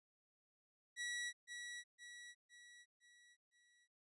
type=tone with echo; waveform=sawtooth; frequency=1933 Hz; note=B6; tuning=38 cents flat; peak=-38 dBFS; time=0.96-1.33 s; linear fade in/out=50 ms; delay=510 ms; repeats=5; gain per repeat=-6 dB; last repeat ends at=3.88 s; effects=resampled to 24000 Hz